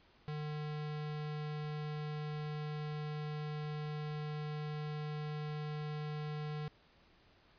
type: tone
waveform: square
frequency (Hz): 150.7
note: D3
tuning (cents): +45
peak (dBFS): -39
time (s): 0.28-6.68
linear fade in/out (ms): 0
effects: pink hiss -66 dBFS RMS until 7.58 s + resampled to 11025 Hz